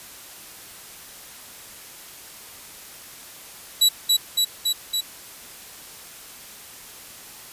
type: tone with echo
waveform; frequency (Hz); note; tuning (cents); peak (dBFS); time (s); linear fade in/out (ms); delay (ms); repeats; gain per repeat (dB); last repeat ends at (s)
sawtooth; 3922; B7; -13; -10; 3.81-3.89; 10; 280; 4; -2; 5.01
effects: white hiss -42 dBFS RMS until 7.52 s + resampled to 32000 Hz